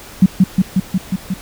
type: tone with echo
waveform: sine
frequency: 187.6 Hz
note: F#3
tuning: 24 cents sharp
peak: -3 dBFS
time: 0.22-0.26 s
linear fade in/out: 5 ms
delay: 180 ms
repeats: 6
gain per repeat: -2 dB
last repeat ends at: 1.34 s
effects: pink hiss -36 dBFS RMS until 1.41 s